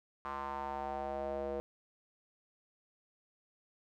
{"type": "tone with band-pass filter sweep", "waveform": "square", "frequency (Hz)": 69.3, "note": "C#2", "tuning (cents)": 0, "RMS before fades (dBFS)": -39, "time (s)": [0.25, 1.6], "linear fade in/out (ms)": 0, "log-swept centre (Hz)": [1100, 530], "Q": 4.2, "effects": []}